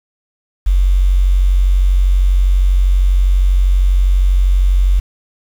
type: tone with quantisation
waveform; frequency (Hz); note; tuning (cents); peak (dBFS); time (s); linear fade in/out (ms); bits
sine; 46.25; F#1; 0; -8; 0.66-5; 10; 6
effects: none